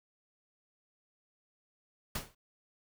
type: noise with exponential decay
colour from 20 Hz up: pink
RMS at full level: -32 dBFS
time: 2.15-2.35 s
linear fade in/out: 5 ms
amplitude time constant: 42 ms
effects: none